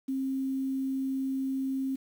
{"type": "tone with quantisation", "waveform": "sine", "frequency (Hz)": 266.6, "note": "C4", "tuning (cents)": 33, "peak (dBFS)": -28, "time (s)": [0.08, 1.96], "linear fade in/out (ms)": 10, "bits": 9, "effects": []}